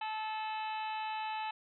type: harmonic tone with a mistuned harmonic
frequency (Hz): 434.9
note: A4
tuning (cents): -20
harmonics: 2 / 3 / 4 / 5 / 6 / 7 / 8 / 9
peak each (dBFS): -36 / -49 / -49 / -53 / -45 / -50 / -58 / -53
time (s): 0.01-1.51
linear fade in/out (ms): 5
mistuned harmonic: 8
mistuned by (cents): +38
effects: none

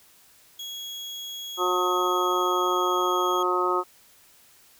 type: tone with pitch glide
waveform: 35% pulse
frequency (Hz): 3322 to 3280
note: G#7 to G#7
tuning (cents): 0 to -22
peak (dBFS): -32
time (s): 0.59-3.43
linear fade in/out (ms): 5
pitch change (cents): -22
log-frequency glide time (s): 1.47-3.29
type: harmonic tone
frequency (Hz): 180.6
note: F#3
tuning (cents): -42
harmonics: 2 / 3 / 4 / 5 / 6 / 7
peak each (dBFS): -26 / -33 / -34 / -30 / -30 / -25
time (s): 1.57-3.84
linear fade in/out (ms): 50
effects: white hiss -56 dBFS RMS until 4.79 s

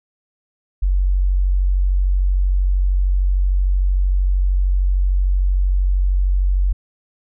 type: tone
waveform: sine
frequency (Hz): 46.56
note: F#1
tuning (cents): +12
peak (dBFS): -13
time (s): 0.82-6.73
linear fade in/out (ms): 10
effects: none

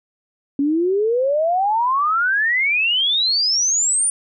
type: exponential sweep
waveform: sine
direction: up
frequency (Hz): 274.2 to 9500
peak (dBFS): -15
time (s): 0.59-4.1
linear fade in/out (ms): 2
effects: none

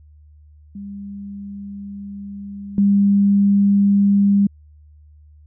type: tone with level steps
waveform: sine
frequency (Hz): 200.4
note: G3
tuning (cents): +38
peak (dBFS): -29 / -11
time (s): 0.75-4.47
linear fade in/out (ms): 5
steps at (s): 2.78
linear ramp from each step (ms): 2
effects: added 75 Hz sine -44 dBFS peak until 5.46 s

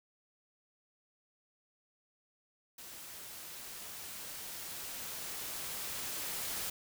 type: noise with level ramp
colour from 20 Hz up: white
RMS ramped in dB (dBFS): -49 to -38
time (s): 2.78-6.7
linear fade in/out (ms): 5
effects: none

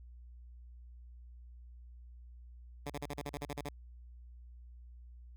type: tone bursts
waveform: 10% pulse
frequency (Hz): 144.2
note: D3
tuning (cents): -31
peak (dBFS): -30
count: 11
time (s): 2.86-3.691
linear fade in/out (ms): 5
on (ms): 41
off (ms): 38
effects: added 60 Hz sine -50 dBFS peak until 5.36 s

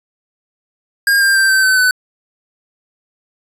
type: tone with pitch steps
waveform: square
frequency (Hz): 1617 / 1593.8 / 1571 / 1548.4 / 1526.2 / 1504.4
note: G#6 / G6 / G6 / G6 / G6 / F#6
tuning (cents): -47 / +28 / +3 / -22 / -47 / +28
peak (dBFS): -10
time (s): 1.07-1.91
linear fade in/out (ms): 2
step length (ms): 140
effects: resampled to 32000 Hz

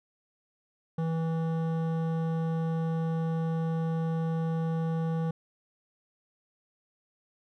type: tone with hard clipping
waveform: triangle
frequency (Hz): 163.1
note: E3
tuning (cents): -18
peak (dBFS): -29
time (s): 0.98-5.31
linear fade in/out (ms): 5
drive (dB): 17
effects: none

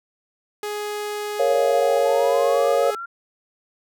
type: tone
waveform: sawtooth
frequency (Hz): 417.1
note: G#4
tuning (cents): +7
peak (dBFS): -22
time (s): 0.63-2.95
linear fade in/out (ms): 2
type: chord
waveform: sine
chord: Bb minor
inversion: none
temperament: equal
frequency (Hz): 466.2 / 554.4 / 698.5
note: Bb4 / Db5 / F5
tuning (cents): 0 / 0 / 0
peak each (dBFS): -21 / -19 / -23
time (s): 1.39-2.91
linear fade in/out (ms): 10
type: linear sweep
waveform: sine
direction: up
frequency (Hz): 554.4 to 1398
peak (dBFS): -29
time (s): 1.5-3.06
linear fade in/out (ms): 10
effects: none

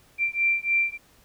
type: beating tone pair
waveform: sine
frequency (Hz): 2356 / 2359.4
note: D7 / D7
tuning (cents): +5 / +7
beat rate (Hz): 3.4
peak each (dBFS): -24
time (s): 0.18-0.98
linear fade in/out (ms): 50
effects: pink hiss -58 dBFS RMS until 1.24 s

